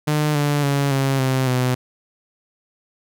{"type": "tone with pitch steps", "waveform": "sawtooth", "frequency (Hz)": [150.7, 145.57, 140.61, 135.82, 131.19, 126.72], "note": ["D3", "D3", "C#3", "C#3", "C3", "B2"], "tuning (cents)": [45, -15, 25, -35, 5, 45], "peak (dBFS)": -13, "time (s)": [0.07, 1.75], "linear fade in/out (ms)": 10, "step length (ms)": 280, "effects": []}